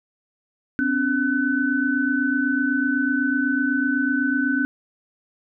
sine tone cluster, 256.1 / 284.1 / 1507 Hz, C4 / C#4 / F#6, -37 / +43 / +31 cents, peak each -23 / -23 / -23 dBFS, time 0.79-4.65 s, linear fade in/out 0 ms, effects none

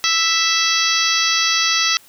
harmonic tone, 659.3 Hz, E5, in tune, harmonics 2 / 3 / 4 / 5 / 6 / 7 / 8 / 9, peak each -23 / -23 / -23 / -23 / -23 / -23 / -23 / -23 dBFS, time 0.04-1.97 s, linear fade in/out 0 ms, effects white hiss -48 dBFS RMS until 2.08 s

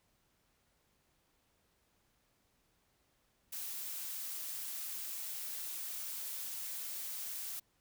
blue noise, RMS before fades -42 dBFS, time 3.52-7.6 s, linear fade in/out 10 ms, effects pink hiss -75 dBFS RMS until 7.8 s

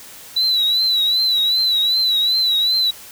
sine tone with vibrato, 3951 Hz, B7, in tune, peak -12 dBFS, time 0.36-2.91 s, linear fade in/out 10 ms, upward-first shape triangle, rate 2.6 Hz, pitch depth 84 cents each way, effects tanh soft clip ceiling -12 dBFS + white hiss -39 dBFS RMS until 3.11 s

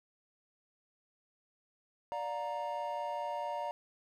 triangle chord, Bb major, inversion first, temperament equal with one note detuned, 587.3 / 711.9 / 932.3 Hz, D5 / F5 / Bb5, 0 / +33 / 0 cents, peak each -38 / -39 / -36 dBFS, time 2.12-3.71 s, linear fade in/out 0 ms, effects none

